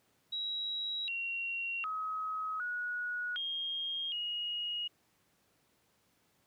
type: tone with pitch steps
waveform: sine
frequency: 3865 / 2746 / 1272 / 1459 / 3234 / 2881 Hz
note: B7 / F7 / D#6 / F#6 / G#7 / F#7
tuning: -38 / -30 / +38 / -25 / -47 / -47 cents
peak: -34 dBFS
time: 0.32-4.88 s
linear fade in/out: 10 ms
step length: 760 ms
effects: pink hiss -72 dBFS RMS until 6.46 s + high-pass 100 Hz 12 dB/octave

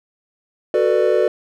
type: chord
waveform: triangle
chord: B minor seventh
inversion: second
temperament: just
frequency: 370.4 / 444.5 / 493.9 / 592.7 Hz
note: F#4 / A4 / B4 / D5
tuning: +2 / +18 / 0 / +16 cents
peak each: -17 dBFS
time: 0.74-1.28 s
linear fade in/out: 2 ms
effects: none

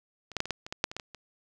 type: clicks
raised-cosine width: 0.2 ms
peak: -27 / -12 / -9 / -21 / -12 / -23 / -17 / -7 / -22 / -17 / -22 / -27 dBFS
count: 12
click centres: 0.317 / 0.367 / 0.404 / 0.456 / 0.507 / 0.665 / 0.725 / 0.841 / 0.915 / 0.966 / 0.998 / 1.147 s
effects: none

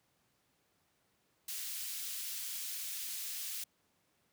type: high-pass noise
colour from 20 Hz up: white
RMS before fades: -41 dBFS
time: 1.48-3.64 s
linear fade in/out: 5 ms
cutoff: 2600 Hz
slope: 12 dB/octave
effects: pink hiss -75 dBFS RMS until 4.32 s + high-pass 100 Hz 12 dB/octave

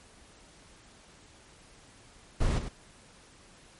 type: noise with echo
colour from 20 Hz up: brown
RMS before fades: -26 dBFS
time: 2.4-2.59 s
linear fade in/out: 10 ms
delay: 100 ms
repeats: 1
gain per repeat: -8 dB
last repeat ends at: 2.69 s
effects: pink hiss -56 dBFS RMS until 3.79 s + MP3 48 kbps

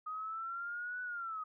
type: linear two-way sweep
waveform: sine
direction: up then down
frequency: 1245 to 1492 to 1245 Hz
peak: -38 dBFS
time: 0.06-1.44 s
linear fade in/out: 10 ms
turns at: 1.02 s
effects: none

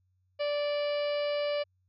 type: harmonic tone with a mistuned harmonic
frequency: 584 Hz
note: D5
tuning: 10 cents flat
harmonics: 1 / 2 / 3 / 4 / 5 / 6 / 7 / 8 / 9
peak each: -28 / -43 / -46 / -42 / -42 / -54 / -49 / -47 / -54 dBFS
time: 0.39-1.64 s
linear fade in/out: 20 ms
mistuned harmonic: 9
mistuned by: -41 cents
effects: added 92 Hz sine -69 dBFS peak until 1.88 s

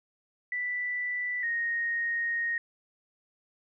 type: tone pair in turn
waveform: sine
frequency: 1975.5 / 1864.6 Hz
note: B6 / A#6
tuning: 0 / 0 cents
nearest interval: minor second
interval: 100 cents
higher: first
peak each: -29 / -27 dBFS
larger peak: second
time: 0.52-1.43 / 1.43-2.58 s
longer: second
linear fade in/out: 2 ms
effects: none

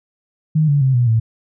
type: tone with pitch steps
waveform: sine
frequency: 155.56 / 143.48 / 132.33 / 122.05 / 112.57 Hz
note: D#3 / D3 / C3 / B2 / A2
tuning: 0 / -40 / +20 / -20 / +40 cents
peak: -11 dBFS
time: 0.55-1.2 s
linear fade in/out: 10 ms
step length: 130 ms
effects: none

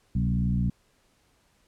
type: tone with frequency modulation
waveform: sine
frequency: 130.81 Hz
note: C3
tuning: in tune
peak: -22 dBFS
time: 0.15-0.7 s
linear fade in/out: 5 ms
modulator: 58.7 Hz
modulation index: 1.4
effects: pink hiss -66 dBFS RMS until 1.67 s + low-pass 11000 Hz 12 dB/octave

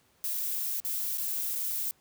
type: noise with dropouts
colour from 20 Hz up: violet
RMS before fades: -32 dBFS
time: 0.24-1.91 s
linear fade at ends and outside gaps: 0 ms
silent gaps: 0.801-0.849 / 1.174-1.181 / 1.553-1.557 s
effects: pink hiss -66 dBFS RMS until 2 s + high-pass 80 Hz 12 dB/octave

